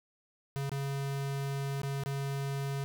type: tone with dropouts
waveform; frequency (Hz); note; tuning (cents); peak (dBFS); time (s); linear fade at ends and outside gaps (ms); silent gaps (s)
square; 138.59; C#3; 0; -33; 0.56-2.84; 0; 0.694-0.717 / 1.817-1.833 / 2.036-2.06
effects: none